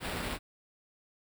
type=noise with sample-and-hold; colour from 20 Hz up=pink; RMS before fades=-36 dBFS; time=0-0.39 s; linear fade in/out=50 ms; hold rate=6300 Hz; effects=none